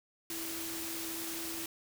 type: tone in noise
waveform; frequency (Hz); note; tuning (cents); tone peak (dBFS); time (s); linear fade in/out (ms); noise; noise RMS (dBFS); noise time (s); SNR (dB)
sine; 329.6; E4; 0; -43; 0.3-1.66; 2; white; -40; 0.3-1.66; -6
effects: none